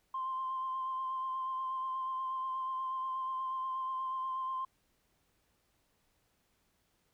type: tone with vibrato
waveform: sine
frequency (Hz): 1046.5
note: C6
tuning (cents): 0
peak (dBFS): -33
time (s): 0.14-4.65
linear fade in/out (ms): 5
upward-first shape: sine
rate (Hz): 8.3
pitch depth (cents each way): 18
effects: tanh soft clip ceiling -29 dBFS + pink hiss -75 dBFS RMS until 7.13 s